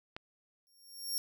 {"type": "click", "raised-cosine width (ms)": 0.3, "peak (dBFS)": -25, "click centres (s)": 0.165}
{"type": "tone with exponential growth", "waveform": "20% pulse", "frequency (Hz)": 5530, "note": "F8", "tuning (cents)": -18, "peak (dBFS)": -25, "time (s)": [0.67, 1.18], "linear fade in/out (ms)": 0, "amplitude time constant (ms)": 110}
{"effects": []}